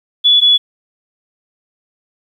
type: tone pair in turn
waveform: sine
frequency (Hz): 3425 / 3410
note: A7 / G#7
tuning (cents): -47 / +45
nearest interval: unison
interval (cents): 8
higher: first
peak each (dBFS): -6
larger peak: neither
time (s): 0.24-0.41 / 0.41-0.58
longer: neither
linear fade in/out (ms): 20
effects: 8-bit